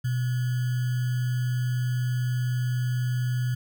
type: tone with sample-and-hold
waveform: sine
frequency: 124.5 Hz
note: B2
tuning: 14 cents sharp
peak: -23 dBFS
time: 0.04-3.55 s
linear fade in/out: 10 ms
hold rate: 1575 Hz
effects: none